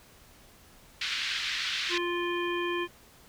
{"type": "band-pass noise", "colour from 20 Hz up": "white", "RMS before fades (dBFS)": -32, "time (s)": [1.01, 1.98], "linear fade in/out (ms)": 5, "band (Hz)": [1600, 4200], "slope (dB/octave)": 24}
{"type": "harmonic tone", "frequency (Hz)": 349.2, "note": "F4", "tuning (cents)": 0, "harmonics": [1, 3, 5, 7, 9], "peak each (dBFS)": [-30, -35, -37, -38, -40], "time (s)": [1.89, 2.88], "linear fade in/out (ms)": 50}
{"effects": ["pink hiss -56 dBFS RMS until 3.28 s"]}